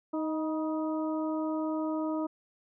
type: harmonic tone with a mistuned harmonic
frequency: 312.5 Hz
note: D#4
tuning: 8 cents sharp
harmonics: 1 / 2 / 3 / 4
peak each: -30 / -36 / -40 / -42 dBFS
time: 0.13-2.27 s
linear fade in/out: 10 ms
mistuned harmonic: 3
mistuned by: +43 cents
effects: none